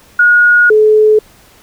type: tone pair in turn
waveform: sine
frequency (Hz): 1444 / 429.3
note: F#6 / A4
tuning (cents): -43 / -43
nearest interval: octave + major sixth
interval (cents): 2100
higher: first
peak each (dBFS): -4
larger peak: neither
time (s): 0.19-0.7 / 0.7-1.19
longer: first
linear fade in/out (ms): 5
effects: pink hiss -44 dBFS RMS until 1.62 s